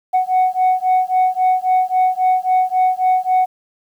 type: beating tone pair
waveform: sine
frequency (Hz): 740 / 743.7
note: F#5 / F#5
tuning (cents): 0 / +9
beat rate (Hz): 3.7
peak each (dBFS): -14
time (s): 0.13-3.46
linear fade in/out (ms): 20
effects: tanh soft clip ceiling -9 dBFS + 8-bit